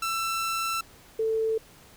sawtooth / sine tone pair in turn, 1336 / 443.9 Hz, E6 / A4, +23 / +15 cents, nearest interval octave + perfect fifth, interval 1908 cents, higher first, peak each -23 dBFS, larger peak neither, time 0.02-0.81 / 1.19-1.58 s, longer first, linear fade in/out 5 ms, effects pink hiss -53 dBFS RMS until 1.96 s

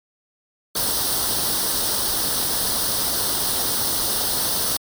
white noise with comb filter, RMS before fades -22 dBFS, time 0.75-4.77 s, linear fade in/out 5 ms, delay 0.21 ms, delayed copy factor +0.75, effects MP3 96 kbps

